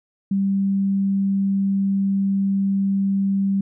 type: tone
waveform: sine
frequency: 196 Hz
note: G3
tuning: in tune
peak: -17 dBFS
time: 0.31-3.61 s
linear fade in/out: 5 ms
effects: none